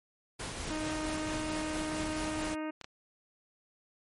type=noise with tremolo; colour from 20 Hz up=pink; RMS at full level=-38 dBFS; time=0.39-2.55 s; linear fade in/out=10 ms; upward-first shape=sine; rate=4.5 Hz; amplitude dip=25%
type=harmonic tone; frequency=310 Hz; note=D#4; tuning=6 cents flat; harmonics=1 / 2 / 3 / 4 / 5 / 6 / 7 / 8 / 9; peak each=-35 / -41 / -45 / -47 / -49 / -51 / -52 / -53 / -54 dBFS; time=0.7-2.71 s; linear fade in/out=10 ms
type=clicks; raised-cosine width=0.2 ms; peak=-25 dBFS; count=2; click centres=2.813 / 2.844 s
effects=MP3 48 kbps